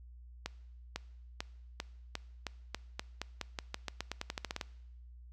accelerating click train, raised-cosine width 0.2 ms, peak -19 dBFS, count 22, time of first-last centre 0.46-4.612 s, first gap 500 ms, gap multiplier 0.89, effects noise-tail reverb RT60 0.9 s tail -21 dB re dry + added 60 Hz sine -50 dBFS peak until 5.32 s

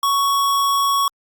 square tone, 1114 Hz, C#6, 8 cents sharp, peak -16 dBFS, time 0.03-1.08 s, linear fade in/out 2 ms, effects Opus 48 kbps

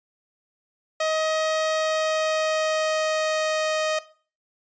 sawtooth tone with pitch glide, 630 to 623.8 Hz, D#5 to D#5, +21 to +4 cents, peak -18 dBFS, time 1-3.99 s, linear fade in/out 5 ms, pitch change -17 cents, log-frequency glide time 1.71-3.84 s, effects noise-tail reverb RT60 0.4 s tail -17 dB re dry + resampled to 16000 Hz

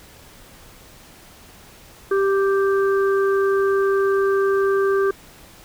harmonic tone, 392 Hz, G4, in tune, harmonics 1 / 3 / 4, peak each -16 / -26 / -28 dBFS, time 2.11-5.11 s, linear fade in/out 5 ms, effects pink hiss -46 dBFS RMS until 5.64 s

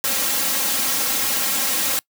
white noise with comb filter, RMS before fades -21 dBFS, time 0.04-1.99 s, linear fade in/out 0 ms, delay 3.7 ms, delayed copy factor +0.85, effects noise-tail reverb RT60 0.1 s tail -24 dB re dry + high-pass 100 Hz 12 dB/octave

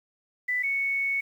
sine tone pair in turn, 1989 / 2215 Hz, B6 / C#7, +12 / -2 cents, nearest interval major second, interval 186 cents, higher second, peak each -24 dBFS, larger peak neither, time 0.48-0.63 / 0.63-1.21 s, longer second, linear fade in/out 10 ms, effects 9-bit

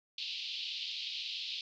white band-pass noise, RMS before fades -40 dBFS, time 0.18-1.61 s, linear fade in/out 2 ms, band 2700 to 4500 Hz, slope 48 dB/octave, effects none

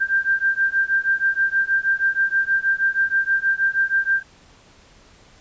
sine beating tone pair, 1579 / 1585.3 Hz, G6 / G6, +12 / +19 cents, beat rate 6.3 Hz, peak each -20 dBFS, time 0-4.23 s, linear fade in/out 20 ms, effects pink hiss -51 dBFS RMS until 5.4 s + resampled to 16000 Hz

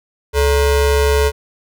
square ring-modulated tone, 251.8 Hz, B3, 34 cents sharp, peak -9 dBFS, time 0.33-1.32 s, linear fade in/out 50 ms, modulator 182 Hz, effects none

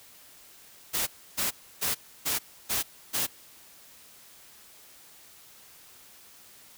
white noise bursts, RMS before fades -28 dBFS, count 6, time 0.93-3.27 s, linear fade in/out 20 ms, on 140 ms, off 300 ms, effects white hiss -53 dBFS RMS until 6.77 s

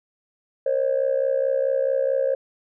sine tone with amplitude modulation, 538 Hz, C5, 48 cents sharp, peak -14 dBFS, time 0.66-2.35 s, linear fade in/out 5 ms, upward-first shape sine, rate 64.6 Hz, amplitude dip 85%, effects tanh soft clip ceiling -13 dBFS

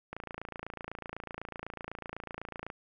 click train, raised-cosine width 0.5 ms, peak -24 dBFS, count 73, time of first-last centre 0.13-2.701 s, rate 28 Hz, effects none

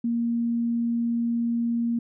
sine tone, 234.2 Hz, A#3, 8 cents sharp, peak -22 dBFS, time 0.04-1.99 s, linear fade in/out 5 ms, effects none

